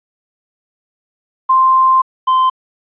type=tone pair in turn; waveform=sine / triangle; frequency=1046.5 / 1036.9 Hz; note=C6 / C6; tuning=0 / -16 cents; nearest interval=unison; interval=16 cents; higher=first; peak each=-7 dBFS; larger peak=neither; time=1.49-2.02 / 2.27-2.5 s; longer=first; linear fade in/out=10 ms; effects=resampled to 8000 Hz + 8-bit